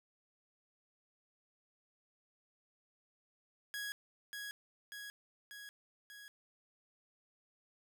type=tone with echo; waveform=sawtooth; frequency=1661.2 Hz; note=G#6; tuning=in tune; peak=-36 dBFS; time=3.74-3.92 s; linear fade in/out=0 ms; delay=590 ms; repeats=4; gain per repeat=-3 dB; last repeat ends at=6.28 s; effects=none